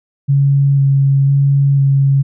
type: tone with vibrato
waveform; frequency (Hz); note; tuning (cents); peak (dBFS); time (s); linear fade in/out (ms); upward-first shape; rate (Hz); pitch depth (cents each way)
sine; 138.59; C#3; 0; -8; 0.28-2.23; 20; square; 1; 11
effects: none